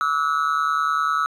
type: tone with amplitude modulation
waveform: triangle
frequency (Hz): 1300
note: E6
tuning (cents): -24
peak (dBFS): -12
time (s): 0.01-1.26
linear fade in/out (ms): 0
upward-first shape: sine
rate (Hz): 150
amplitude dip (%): 95
effects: tanh soft clip ceiling -9 dBFS